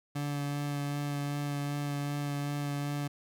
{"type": "tone with vibrato", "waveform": "30% pulse", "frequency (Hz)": 144, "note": "D3", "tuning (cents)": -34, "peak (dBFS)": -29, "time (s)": [0.15, 3.08], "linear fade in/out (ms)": 10, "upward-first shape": "sine", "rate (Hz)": 2.6, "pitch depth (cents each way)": 12, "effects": []}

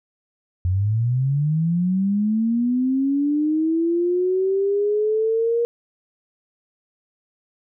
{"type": "linear sweep", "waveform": "sine", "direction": "up", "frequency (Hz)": [87.4, 473.5], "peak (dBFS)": -17, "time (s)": [0.65, 5.65], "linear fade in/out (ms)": 0, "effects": []}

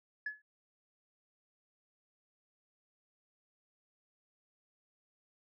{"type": "tone with exponential decay", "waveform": "sine", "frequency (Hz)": 1706, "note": "G#6", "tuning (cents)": 46, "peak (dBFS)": -31, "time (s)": [0.26, 0.42], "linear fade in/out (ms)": 5, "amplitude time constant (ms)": 34, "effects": ["tanh soft clip ceiling -31 dBFS"]}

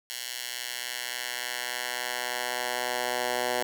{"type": "tone with high-pass filter sweep", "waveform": "10% pulse", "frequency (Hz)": 123.47, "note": "B2", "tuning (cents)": 0, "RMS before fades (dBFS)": -32, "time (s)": [0.1, 3.63], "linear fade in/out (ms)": 0, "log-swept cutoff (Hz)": [3200, 560], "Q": 0.8, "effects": []}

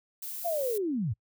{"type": "noise", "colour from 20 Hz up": "violet", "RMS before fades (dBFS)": -38, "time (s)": [0.22, 0.78], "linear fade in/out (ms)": 5}
{"type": "linear sweep", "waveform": "sine", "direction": "down", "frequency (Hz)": [710, 87.31], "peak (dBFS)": -27, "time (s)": [0.44, 1.14], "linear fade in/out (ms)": 20}
{"effects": ["noise-tail reverb RT60 0.1 s tail -25 dB re dry"]}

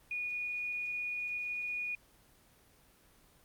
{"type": "tone", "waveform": "sine", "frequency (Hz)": 2454, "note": "D#7", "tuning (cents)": -25, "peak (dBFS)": -34, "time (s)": [0.11, 1.95], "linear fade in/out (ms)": 2, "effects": ["pink hiss -64 dBFS RMS until 3.44 s", "Opus 24 kbps"]}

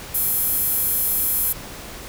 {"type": "tone with high-pass filter", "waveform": "square", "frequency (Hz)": 474, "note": "A#4", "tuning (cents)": 29, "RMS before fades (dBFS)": -21, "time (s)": [0.14, 1.53], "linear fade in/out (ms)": 10, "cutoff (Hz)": 12000, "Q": 3.1, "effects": ["pink hiss -36 dBFS RMS until 2.08 s"]}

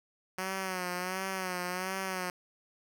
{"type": "tone with vibrato", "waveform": "5% pulse", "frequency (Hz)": 185, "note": "F#3", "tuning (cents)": 0, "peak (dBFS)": -22, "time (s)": [0.38, 2.3], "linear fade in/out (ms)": 2, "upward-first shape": "sine", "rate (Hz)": 1.4, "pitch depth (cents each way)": 62, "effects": []}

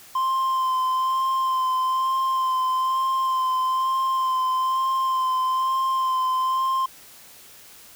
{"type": "tone with vibrato", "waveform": "triangle", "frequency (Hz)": 1043, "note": "C6", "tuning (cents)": -6, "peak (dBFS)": -18, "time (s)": [0.15, 6.86], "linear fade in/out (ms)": 5, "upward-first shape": "sine", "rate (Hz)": 1.1, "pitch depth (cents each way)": 18, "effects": ["white hiss -47 dBFS RMS until 7.95 s"]}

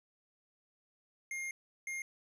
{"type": "tone bursts at uneven times", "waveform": "square", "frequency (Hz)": 2126, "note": "C7", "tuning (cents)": 27, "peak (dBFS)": -38, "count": 2, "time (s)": [[1.31, 1.51], [1.87, 2.02]], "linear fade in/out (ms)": 2, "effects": ["low-pass 12000 Hz 12 dB/octave", "13-bit"]}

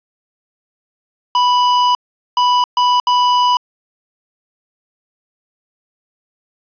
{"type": "tone bursts at uneven times", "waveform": "square", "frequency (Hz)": 987, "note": "B5", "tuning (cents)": -1, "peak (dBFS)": -11, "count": 4, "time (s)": [[1.35, 1.95], [2.37, 2.64], [2.77, 3], [3.07, 3.57]], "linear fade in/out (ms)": 2, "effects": ["resampled to 11025 Hz", "7-bit"]}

